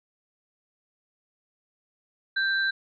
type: tone pair together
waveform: sine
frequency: 1572 / 3982 Hz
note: G6 / B7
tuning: +4 / +14 cents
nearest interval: octave + major third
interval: 1610 cents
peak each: -23 / -31 dBFS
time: 2.36-2.71 s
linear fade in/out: 10 ms
effects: none